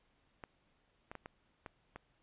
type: clicks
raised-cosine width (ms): 0.5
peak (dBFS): -30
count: 6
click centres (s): 0.438 / 1.115 / 1.153 / 1.259 / 1.662 / 1.96
effects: pink hiss -74 dBFS RMS until 2.22 s + resampled to 8000 Hz